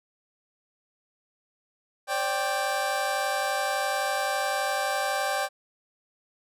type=chord; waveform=25% pulse; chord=C suspended second; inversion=none; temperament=equal with one note detuned; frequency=535.5 / 587.3 / 784 Hz; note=C5 / D5 / G5; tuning=+40 / 0 / 0 cents; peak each=-30 / -27 / -24 dBFS; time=2.07-5.49 s; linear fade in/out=50 ms; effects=resampled to 32000 Hz